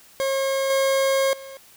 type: tone with level steps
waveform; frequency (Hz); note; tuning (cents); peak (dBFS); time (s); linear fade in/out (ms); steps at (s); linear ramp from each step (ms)
40% pulse; 540; C#5; -45; -20 / -17 / -36; 0.2-1.57; 0; 0.7 / 1.33; 2
effects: white hiss -51 dBFS RMS until 1.76 s